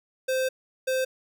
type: tone pair in turn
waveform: square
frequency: 520 / 520 Hz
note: C5 / C5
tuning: -11 / -11 cents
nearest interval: unison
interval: 0 cents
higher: neither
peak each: -24 dBFS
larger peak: neither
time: 0.28-0.49 / 0.87-1.05 s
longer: first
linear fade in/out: 10 ms
effects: none